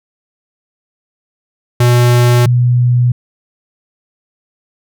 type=tone pair in turn; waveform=square / sine; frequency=121.7 / 122.83 Hz; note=B2 / B2; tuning=-25 / -9 cents; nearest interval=unison; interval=16 cents; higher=second; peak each=-7 dBFS; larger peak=neither; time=1.8-2.46 / 2.46-3.12 s; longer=neither; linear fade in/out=5 ms; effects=none